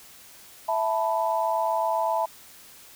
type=chord; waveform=sine; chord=E suspended fourth; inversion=none; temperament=equal; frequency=659.3 / 880 / 987.8 Hz; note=E5 / A5 / B5; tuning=0 / 0 / 0 cents; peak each=-26 / -26 / -28 dBFS; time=0.68-2.26 s; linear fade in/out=10 ms; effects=white hiss -49 dBFS RMS until 2.95 s